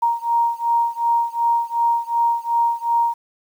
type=beating tone pair; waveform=sine; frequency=934 / 936.7 Hz; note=A#5 / A#5; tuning=+3 / +8 cents; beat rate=2.7 Hz; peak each=-19 / -20 dBFS; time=0.02-3.14 s; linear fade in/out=10 ms; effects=8-bit